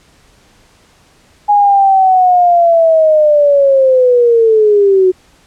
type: linear sweep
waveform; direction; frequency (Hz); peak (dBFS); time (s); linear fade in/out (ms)
sine; down; 830.6 to 365.2; -5; 1.48-5.12; 20
effects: pink hiss -48 dBFS RMS until 5.46 s + low-pass 9000 Hz 12 dB/octave